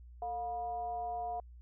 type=tone with frequency modulation; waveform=sine; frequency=710 Hz; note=F5; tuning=28 cents sharp; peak=-35 dBFS; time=0.22-1.4 s; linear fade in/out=2 ms; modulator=262 Hz; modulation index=0.45; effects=added 60 Hz sine -50 dBFS peak until 1.61 s